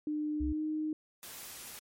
sine tone with pitch glide, 301.7 to 308.9 Hz, D4 to D#4, +47 to -12 cents, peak -31 dBFS, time 0.07-0.93 s, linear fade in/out 2 ms, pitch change +41 cents, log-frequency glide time 0.4-0.61 s
sine tone, 67.6 Hz, C#2, 43 cents flat, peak -33 dBFS, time 0.4-0.53 s, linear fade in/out 10 ms
white noise, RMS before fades -46 dBFS, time 1.23-1.79 s, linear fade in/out 0 ms
effects MP3 64 kbps

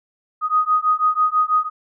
sine beating tone pair, 1244.5 / 1250.6 Hz, D#6 / D#6, 0 / +8 cents, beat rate 6.1 Hz, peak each -18 dBFS, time 0.41-1.7 s, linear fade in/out 50 ms, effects none

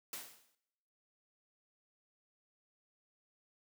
white noise with exponential decay, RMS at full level -41 dBFS, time 0.13-0.55 s, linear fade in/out 2 ms, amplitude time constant 91 ms, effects noise-tail reverb RT60 1.0 s tail -23 dB re dry + high-pass 150 Hz 12 dB/octave

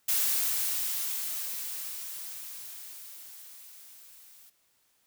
blue noise with level ramp, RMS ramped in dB -26 to -55 dBFS, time 0.08-4.5 s, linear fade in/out 10 ms, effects white hiss -70 dBFS RMS until 5.06 s

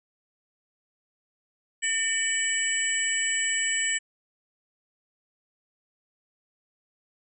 sine tone cluster, 1813 / 2295 / 2978 / 7800 Hz, A#6 / D7 / F#7 / B8, -49 / -40 / +11 / -23 cents, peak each -29 / -32 / -31 / -27 dBFS, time 1.82-3.99 s, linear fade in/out 20 ms, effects none

